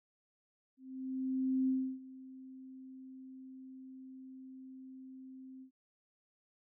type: tone with ADSR envelope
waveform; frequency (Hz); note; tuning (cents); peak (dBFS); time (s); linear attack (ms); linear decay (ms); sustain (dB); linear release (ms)
sine; 261.6; C4; 0; -28; 0.77-5.71; 910; 310; -20; 92
effects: none